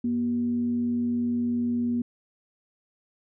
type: tone with frequency modulation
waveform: sine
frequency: 240 Hz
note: B3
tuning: 49 cents flat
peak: -23 dBFS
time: 0.04-2.02 s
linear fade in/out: 5 ms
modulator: 143 Hz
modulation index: 0.21
effects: none